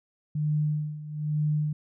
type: tone with tremolo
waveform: sine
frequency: 151 Hz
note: D3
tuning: 48 cents sharp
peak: -22 dBFS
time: 0.35-1.73 s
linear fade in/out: 5 ms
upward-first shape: sine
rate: 1.1 Hz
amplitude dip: 80%
effects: none